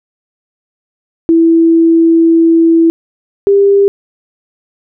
sine tone pair in turn, 330 / 399 Hz, E4 / G4, +2 / +31 cents, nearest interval minor third, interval 329 cents, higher second, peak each -4 dBFS, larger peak neither, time 1.29-2.9 / 3.47-3.88 s, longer first, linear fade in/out 0 ms, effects none

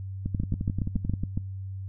two click trains, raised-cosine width 5 ms, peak -16 / -15 dBFS, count 11 / 8, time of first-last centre 0.26-1.137 / 0.4-1.375 s, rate 11.4 / 7.18 Hz, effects noise-tail reverb RT60 0.4 s tail -24 dB re dry + added 96 Hz sine -33 dBFS peak until 1.88 s

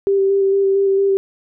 sine tone with vibrato, 392 Hz, G4, in tune, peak -12 dBFS, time 0.07-1.17 s, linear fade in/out 0 ms, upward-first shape square, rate 4.4 Hz, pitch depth 13 cents each way, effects none

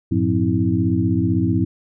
sine tone cluster, 96 / 111.8 / 178.6 / 261.7 / 323.7 Hz, G2 / A2 / F3 / C4 / E4, -36 / +28 / +39 / 0 / -31 cents, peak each -22 dBFS, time 0.11-1.65 s, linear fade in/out 10 ms, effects none

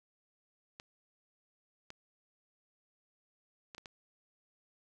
clicks, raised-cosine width 0.2 ms, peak -29 dBFS, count 5, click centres 0.799 / 1.904 / 3.748 / 3.781 / 3.858 s, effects none

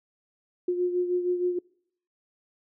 sine beating tone pair, 356.7 / 363.1 Hz, F4 / F#4, +37 / -33 cents, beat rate 6.4 Hz, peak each -24 / -32 dBFS, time 0.68-1.59 s, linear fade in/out 5 ms, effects noise-tail reverb RT60 0.7 s tail -26 dB re dry

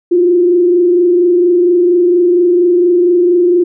sine tone with frequency modulation, 352.7 Hz, F4, 17 cents sharp, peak -6 dBFS, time 0.11-3.64 s, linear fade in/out 10 ms, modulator 24.3 Hz, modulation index 0.49, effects none

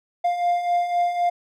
triangle beating tone pair, 698.5 / 702.4 Hz, F5 / F5, 0 / +10 cents, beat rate 3.9 Hz, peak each -25 / -18 dBFS, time 0.24-1.3 s, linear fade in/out 10 ms, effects none

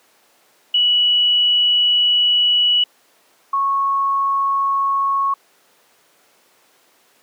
sine tone pair in turn, 2940 / 1101.3 Hz, F#7 / C#6, -12 / -12 cents, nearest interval octave + perfect fourth, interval 1700 cents, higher first, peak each -12 / -15 dBFS, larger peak first, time 0.74-2.84 / 3.53-5.34 s, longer first, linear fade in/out 5 ms, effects pink hiss -55 dBFS RMS until 7.22 s + high-pass 400 Hz 12 dB/octave

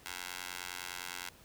15% pulse tone with high-pass filter, 89.8 Hz, F2, 49 cents sharp, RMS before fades -43 dBFS, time 0.06-1.29 s, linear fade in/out 0 ms, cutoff 1500 Hz, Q 0.69, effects pink hiss -59 dBFS RMS until 1.44 s

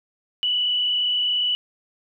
sine tone with frequency modulation, 2960 Hz, F#7, in tune, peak -19 dBFS, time 0.43-1.55 s, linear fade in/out 0 ms, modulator 37.3 Hz, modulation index 1.4, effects none

